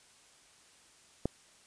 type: click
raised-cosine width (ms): 2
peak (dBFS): -16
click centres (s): 1.256
effects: white hiss -61 dBFS RMS until 1.66 s + resampled to 22050 Hz